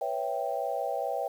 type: chord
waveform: sine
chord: C# half-diminished seventh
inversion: third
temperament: equal with one note detuned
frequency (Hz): 492.2 / 554.4 / 659.3 / 784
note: B4 / C#5 / E5 / G5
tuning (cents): -6 / 0 / 0 / 0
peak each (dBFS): -36 / -34 / -34 / -33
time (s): 0.01-1.28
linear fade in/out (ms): 5
effects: 9-bit